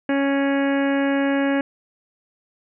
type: harmonic tone with a mistuned harmonic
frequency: 277.2 Hz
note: C#4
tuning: in tune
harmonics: 1 / 2 / 3 / 4 / 5 / 6 / 7 / 8 / 9 / 10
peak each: -19 / -24 / -31 / -36 / -37 / -29 / -36 / -36 / -40 / -40 dBFS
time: 0.09-1.61 s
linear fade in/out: 2 ms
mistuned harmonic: 10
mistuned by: +54 cents
effects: none